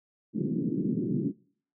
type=band-pass noise; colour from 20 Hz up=pink; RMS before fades=-29 dBFS; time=0.33-1.33 s; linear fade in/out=50 ms; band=140 to 370 Hz; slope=48 dB/octave; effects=noise-tail reverb RT60 0.5 s tail -22 dB re dry